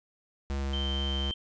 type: tone with vibrato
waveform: square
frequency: 68.6 Hz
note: C#2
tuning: 17 cents flat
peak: -30 dBFS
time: 0.5-1.31 s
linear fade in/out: 0 ms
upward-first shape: square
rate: 4.2 Hz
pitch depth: 8 cents each way
type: tone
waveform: sine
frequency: 3123 Hz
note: G7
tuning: 7 cents flat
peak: -33 dBFS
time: 0.73-1.34 s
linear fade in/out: 5 ms
effects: resampled to 16000 Hz + 11-bit